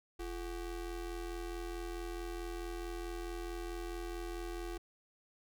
square ring-modulated tone, 194.3 Hz, G3, 15 cents flat, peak -37 dBFS, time 0.19-4.78 s, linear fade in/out 10 ms, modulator 152 Hz, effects none

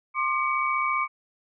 sine tone cluster, 1062 / 1197 / 2263 Hz, C6 / D6 / C#7, +25 / +33 / +35 cents, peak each -27 dBFS, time 0.14-1.08 s, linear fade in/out 50 ms, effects none

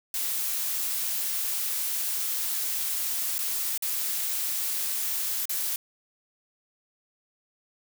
blue noise with dropouts, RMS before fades -29 dBFS, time 0.14-5.76 s, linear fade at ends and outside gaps 2 ms, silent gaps 3.382-3.388 / 3.777-3.823 / 5.455-5.494 s, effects none

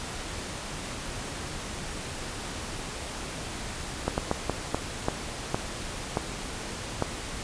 slowing click train, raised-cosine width 1 ms, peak -10 dBFS, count 9, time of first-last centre 4.08-7.023 s, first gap 99 ms, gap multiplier 1.36, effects pink hiss -36 dBFS RMS until 7.43 s + resampled to 22050 Hz

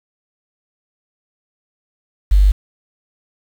sine tone with quantisation, 49 Hz, G1, in tune, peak -7 dBFS, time 2.31-2.52 s, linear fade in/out 10 ms, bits 6, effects none

